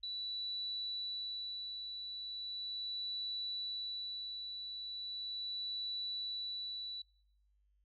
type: tone with tremolo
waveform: sine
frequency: 3951 Hz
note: B7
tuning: in tune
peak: -37 dBFS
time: 0.03-7.02 s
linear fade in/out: 5 ms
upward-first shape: sine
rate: 0.38 Hz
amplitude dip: 40%
effects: noise-tail reverb RT60 0.7 s tail -25 dB re dry + added 50 Hz sine -70 dBFS peak until 7.84 s